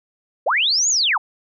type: linear two-way sweep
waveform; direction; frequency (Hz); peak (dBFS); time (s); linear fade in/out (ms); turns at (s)
sine; up then down; 415.3 to 7040 to 721; -15; 0.46-1.18; 10; 0.89
effects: none